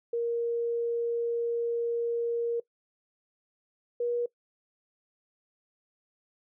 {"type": "tone pair in turn", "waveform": "sine", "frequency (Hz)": [468.9, 479], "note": ["A#4", "A#4"], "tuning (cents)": [10, 47], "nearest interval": "unison", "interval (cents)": 37, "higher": "second", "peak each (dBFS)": -26, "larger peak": "neither", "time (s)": [[0.13, 2.6], [4, 4.26]], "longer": "first", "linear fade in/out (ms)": 5, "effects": ["noise-tail reverb RT60 0.1 s tail -21 dB re dry"]}